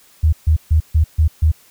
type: tone bursts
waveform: sine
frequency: 78.4 Hz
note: D#2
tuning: 14 cents sharp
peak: -9 dBFS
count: 6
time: 0.23-1.518 s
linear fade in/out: 10 ms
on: 98 ms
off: 140 ms
effects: white hiss -50 dBFS RMS until 1.7 s